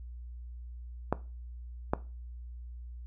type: clicks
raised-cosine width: 1 ms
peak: -12 dBFS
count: 2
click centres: 1.126 / 1.935 s
effects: noise-tail reverb RT60 0.3 s tail -17 dB re dry + added 60 Hz sine -41 dBFS peak until 3.06 s